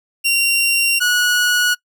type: tone pair in turn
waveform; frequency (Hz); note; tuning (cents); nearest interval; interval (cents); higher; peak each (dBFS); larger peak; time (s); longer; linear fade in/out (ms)
sawtooth; 2759 / 1461.5; F7 / F#6; -22 / -22; major seventh; 1100; first; -10; neither; 0.24-1 / 1-1.75; first; 20
effects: noise-tail reverb RT60 0.1 s tail -22 dB re dry